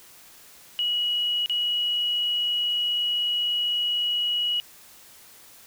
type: tone with dropouts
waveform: sine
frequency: 2914 Hz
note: F#7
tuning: 27 cents flat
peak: -22 dBFS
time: 0.79-4.6 s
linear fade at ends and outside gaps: 0 ms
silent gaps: 1.46-1.497 s
effects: white hiss -50 dBFS RMS until 5.66 s